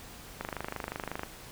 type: click train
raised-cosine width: 0.5 ms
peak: -19 dBFS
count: 22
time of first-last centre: 0.41-1.234 s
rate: 25.5 Hz
effects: pink hiss -48 dBFS RMS until 1.51 s